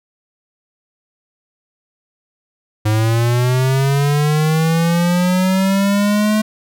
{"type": "linear sweep", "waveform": "square", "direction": "up", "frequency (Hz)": [106, 215.9], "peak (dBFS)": -13, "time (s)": [2.85, 6.42], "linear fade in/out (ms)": 10, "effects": []}